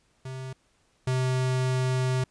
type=tone pair in turn; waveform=square; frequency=130.81 / 128.86 Hz; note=C3 / C3; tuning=0 / -26 cents; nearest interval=unison; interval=26 cents; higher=first; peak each=-35 / -24 dBFS; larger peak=second; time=0.25-0.53 / 1.07-2.24 s; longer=second; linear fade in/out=5 ms; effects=pink hiss -67 dBFS RMS until 2.3 s + resampled to 22050 Hz